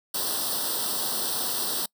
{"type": "noise with comb filter", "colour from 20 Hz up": "white", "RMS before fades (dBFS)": -28, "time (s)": [0.14, 1.86], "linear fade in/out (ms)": 5, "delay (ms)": 0.22, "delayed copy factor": 0.9, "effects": ["noise-tail reverb RT60 0.1 s tail -26 dB re dry", "high-pass 200 Hz 12 dB/octave"]}